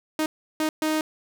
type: tone bursts at uneven times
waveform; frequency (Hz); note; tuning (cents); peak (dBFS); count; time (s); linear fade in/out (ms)
sawtooth; 311.1; D#4; 0; -18; 3; 0.19-0.26 / 0.6-0.69 / 0.82-1.01; 2
effects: none